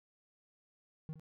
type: tone with echo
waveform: triangle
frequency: 157.2 Hz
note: D#3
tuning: 18 cents sharp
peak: -37 dBFS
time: 1.09-1.13 s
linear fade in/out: 0 ms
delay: 66 ms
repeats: 1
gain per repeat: -12 dB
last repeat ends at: 1.196 s
effects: none